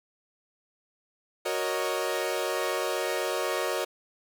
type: chord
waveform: sawtooth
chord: D# minor seventh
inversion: first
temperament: equal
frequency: 370 / 466.2 / 554.4 / 622.3 Hz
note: F#4 / A#4 / C#5 / D#5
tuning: 0 / 0 / 0 / 0 cents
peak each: -29 dBFS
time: 1.45-3.85 s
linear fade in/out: 10 ms
effects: none